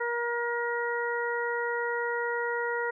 harmonic tone, 474.5 Hz, A#4, 31 cents sharp, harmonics 1 / 2 / 3 / 4, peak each -31 / -34 / -34 / -34 dBFS, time 0-2.91 s, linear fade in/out 10 ms, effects none

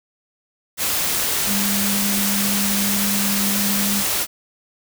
sine tone in noise, 201.1 Hz, G3, 44 cents sharp, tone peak -22 dBFS, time 1.46-4.04 s, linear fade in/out 50 ms, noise white, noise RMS -21 dBFS, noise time 0.77-4.27 s, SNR -4 dB, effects none

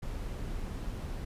brown noise, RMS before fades -37 dBFS, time 0.02-1.25 s, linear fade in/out 10 ms, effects resampled to 32000 Hz

